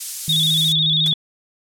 pink high-pass noise, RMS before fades -27 dBFS, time 0-0.73 s, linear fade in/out 10 ms, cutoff 7300 Hz, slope 12 dB/octave
sine tone, 159 Hz, D#3, 38 cents sharp, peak -22 dBFS, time 0.28-1.13 s, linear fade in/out 0 ms
sine tone with vibrato, 3571 Hz, A7, 25 cents sharp, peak -15 dBFS, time 0.29-1.14 s, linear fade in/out 5 ms, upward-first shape square, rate 14 Hz, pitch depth 63 cents each way
white noise with exponential decay, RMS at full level -26 dBFS, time 1.06-1.14 s, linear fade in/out 0 ms, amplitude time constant 17 ms
effects low-pass 12000 Hz 12 dB/octave

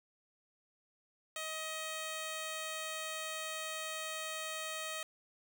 5% pulse tone with notch filter, 630 Hz, D#5, 21 cents sharp, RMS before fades -41 dBFS, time 1.36-5.03 s, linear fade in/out 2 ms, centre 5200 Hz, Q 1.7, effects none

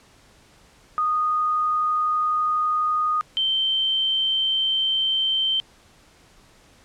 sine tone pair in turn, 1236 / 3115 Hz, D#6 / G7, -12 / -12 cents, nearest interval octave + major third, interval 1600 cents, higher second, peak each -19 dBFS, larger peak neither, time 0.98-3.21 / 3.37-5.6 s, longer neither, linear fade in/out 0 ms, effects pink hiss -54 dBFS RMS until 6.84 s + low-pass 9000 Hz 12 dB/octave

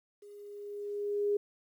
sine tone with level ramp, 410 Hz, G#4, 22 cents flat, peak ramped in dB -49 to -25 dBFS, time 0.22-1.37 s, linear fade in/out 5 ms, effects 11-bit

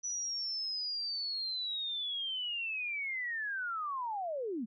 sine linear sweep, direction down, 5940 to 200.3 Hz, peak -34 dBFS, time 0.03-4.66 s, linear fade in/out 20 ms, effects none

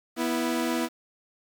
sawtooth tone pair together, 245.2 / 329.6 Hz, B3 / E4, -12 / 0 cents, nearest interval perfect fourth, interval 512 cents, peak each -24 dBFS, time 0.16-0.89 s, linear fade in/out 50 ms, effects 8-bit

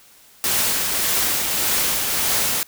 white noise with tremolo, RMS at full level -19 dBFS, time 0.44-2.63 s, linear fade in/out 0 ms, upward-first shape triangle, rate 1.7 Hz, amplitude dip 35%, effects white hiss -50 dBFS RMS until 2.67 s

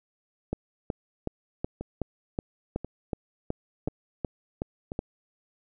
two click trains, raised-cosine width 2 ms, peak -21 / -15 dBFS, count 4 / 13, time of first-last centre 1.81-4.919 / 0.53-4.991 s, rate 0.965 / 2.69 Hz, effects none

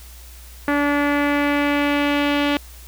sawtooth tone with low-pass filter sweep, 288.5 Hz, D4, 31 cents flat, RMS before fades -19 dBFS, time 0.68-2.57 s, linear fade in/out 0 ms, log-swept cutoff 1800 to 3100 Hz, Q 2.3, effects added 60 Hz sine -39 dBFS peak until 2.87 s + white hiss -45 dBFS RMS until 2.87 s

